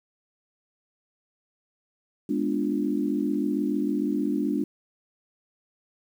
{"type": "chord", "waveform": "sine", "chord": "G# diminished seventh", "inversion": "none", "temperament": "equal", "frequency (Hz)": [207.7, 246.9, 293.7, 349.2], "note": ["G#3", "B3", "D4", "F4"], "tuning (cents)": [0, 0, 0, 0], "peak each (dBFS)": [-29, -30, -26, -32], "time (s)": [2.29, 4.64], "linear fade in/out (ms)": 5, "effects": ["9-bit"]}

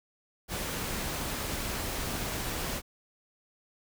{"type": "noise", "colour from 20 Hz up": "pink", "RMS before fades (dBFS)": -34, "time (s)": [0.48, 2.82], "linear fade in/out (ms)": 50, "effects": []}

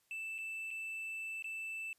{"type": "tone with dropouts", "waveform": "triangle", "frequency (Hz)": 2646, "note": "E7", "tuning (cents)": 6, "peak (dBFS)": -38, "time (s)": [0.11, 1.93], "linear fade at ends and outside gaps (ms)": 1, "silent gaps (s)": [[0.382, 0.386], [0.706, 0.711], [1.424, 1.443]], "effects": ["white hiss -75 dBFS RMS until 1.98 s", "resampled to 32000 Hz"]}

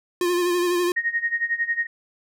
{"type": "tone with vibrato", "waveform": "square", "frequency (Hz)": 352.7, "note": "F4", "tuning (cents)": 17, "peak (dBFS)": -20, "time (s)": [0.21, 0.92], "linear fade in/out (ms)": 2, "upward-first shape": "sine", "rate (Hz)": 12, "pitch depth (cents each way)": 33}
{"type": "tone with tremolo", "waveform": "sine", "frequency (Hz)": 1864.7, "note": "A#6", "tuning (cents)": 0, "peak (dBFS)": -18, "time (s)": [0.96, 1.87], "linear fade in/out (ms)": 10, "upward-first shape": "sine", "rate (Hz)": 11, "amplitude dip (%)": 85}
{"effects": []}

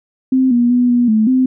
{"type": "tone with pitch steps", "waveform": "sine", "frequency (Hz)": [260.6, 240.1, 246, 242.4, 217.5, 257.9], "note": ["C4", "B3", "B3", "B3", "A3", "C4"], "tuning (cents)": [-7, -49, -7, -32, -20, -25], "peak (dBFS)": -9, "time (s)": [0.32, 1.46], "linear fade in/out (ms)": 5, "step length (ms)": 190, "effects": []}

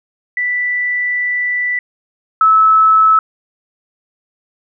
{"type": "tone pair in turn", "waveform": "sine", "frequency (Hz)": [1974, 1301.2], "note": ["B6", "E6"], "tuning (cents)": [-1, -23], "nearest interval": "perfect fifth", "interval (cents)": 722, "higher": "first", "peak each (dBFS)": [-14, -6], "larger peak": "second", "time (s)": [[0.37, 1.79], [2.41, 3.19]], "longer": "first", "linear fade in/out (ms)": 2, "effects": []}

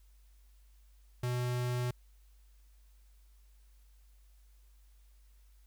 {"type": "tone", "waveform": "square", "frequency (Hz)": 123.47, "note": "B2", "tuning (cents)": 0, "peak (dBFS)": -32, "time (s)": [1.23, 1.91], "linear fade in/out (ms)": 5, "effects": ["added 50 Hz sine -58 dBFS peak until 5.66 s", "white hiss -73 dBFS RMS until 5.66 s"]}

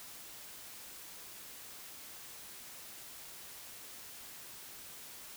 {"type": "silence", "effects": ["white hiss -50 dBFS RMS until 5.36 s"]}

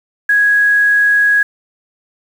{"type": "tone with quantisation", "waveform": "sine", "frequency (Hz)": 1661.2, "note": "G#6", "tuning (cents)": 0, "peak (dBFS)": -8, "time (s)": [0.29, 1.43], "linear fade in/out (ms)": 5, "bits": 6, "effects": []}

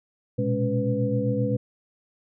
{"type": "tone cluster", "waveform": "sine", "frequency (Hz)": [117.5, 125.2, 207.1, 278.2, 496.8], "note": ["A#2", "B2", "G#3", "C#4", "B4"], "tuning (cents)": [14, 24, -5, 6, 10], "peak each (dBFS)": [-27, -29, -28, -30, -27], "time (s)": [0.38, 1.57], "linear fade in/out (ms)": 10, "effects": []}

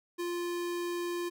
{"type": "tone", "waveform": "square", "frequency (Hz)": 348.6, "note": "F4", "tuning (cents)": -3, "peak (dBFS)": -33, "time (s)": [0.18, 1.3], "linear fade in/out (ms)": 20, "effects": []}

